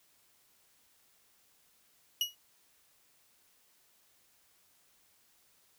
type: tone with exponential decay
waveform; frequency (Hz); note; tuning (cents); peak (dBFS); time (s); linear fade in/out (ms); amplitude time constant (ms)
35% pulse; 2906; F#7; -32; -23; 2.21-2.35; 2; 30
effects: white hiss -68 dBFS RMS until 5.78 s